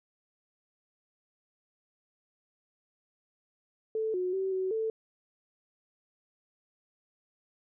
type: tone with pitch steps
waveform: sine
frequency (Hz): 439.9 / 364.8 / 382.5 / 375.8 / 443.1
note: A4 / F#4 / G4 / F#4 / A4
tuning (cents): 0 / -24 / -42 / +27 / +12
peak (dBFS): -28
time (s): 3.95-4.9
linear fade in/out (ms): 2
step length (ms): 190
effects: none